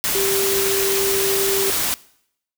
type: tone in noise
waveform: sine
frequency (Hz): 392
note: G4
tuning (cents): 0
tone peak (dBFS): -20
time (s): 0.15-1.7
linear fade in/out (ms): 0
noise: white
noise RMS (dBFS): -21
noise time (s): 0.04-1.94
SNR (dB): -2
effects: noise-tail reverb RT60 0.7 s tail -21 dB re dry